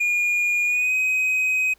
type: tone with pitch glide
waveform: triangle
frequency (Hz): 2431 to 2521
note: D#7 to D#7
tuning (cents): -41 to +22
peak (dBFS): -17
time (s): 0-1.74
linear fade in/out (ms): 10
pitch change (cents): +63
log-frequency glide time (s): 0.65-0.94
effects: pink hiss -60 dBFS RMS until 1.78 s